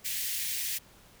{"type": "high-pass noise", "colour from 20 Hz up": "white", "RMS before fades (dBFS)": -33, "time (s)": [0.04, 0.79], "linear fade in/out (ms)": 20, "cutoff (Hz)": 1800, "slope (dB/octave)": 48, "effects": ["pink hiss -57 dBFS RMS until 1.2 s"]}